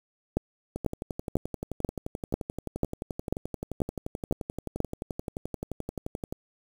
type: two click trains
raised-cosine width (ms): 2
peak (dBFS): -19 / -11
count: 65 / 10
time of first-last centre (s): 0.76-6.325 / 0.37-4.803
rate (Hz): 11.5 / 2.03
effects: 7-bit